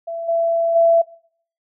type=tone with level steps; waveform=sine; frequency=669 Hz; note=E5; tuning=25 cents sharp; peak=-24 / -15 / -10 dBFS; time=0.07-1.02 s; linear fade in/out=10 ms; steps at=0.28 / 0.75 s; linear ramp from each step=10 ms; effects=noise-tail reverb RT60 0.6 s tail -23 dB re dry